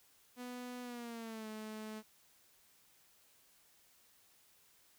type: tone with pitch glide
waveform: sawtooth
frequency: 247.2 to 216.4 Hz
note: B3 to A3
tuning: +2 to -29 cents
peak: -40 dBFS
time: 0.36-2.03 s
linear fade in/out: 50 ms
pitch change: -231 cents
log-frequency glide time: 0.82-1.48 s
effects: white hiss -68 dBFS RMS until 4.98 s